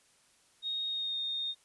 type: tone with pitch glide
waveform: sine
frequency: 3729 to 3682 Hz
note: A#7 to A#7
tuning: 0 to -22 cents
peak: -32 dBFS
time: 0.62-1.55 s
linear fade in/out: 50 ms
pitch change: -22 cents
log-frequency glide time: 0.87-1.18 s
effects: white hiss -66 dBFS RMS until 1.64 s + resampled to 24000 Hz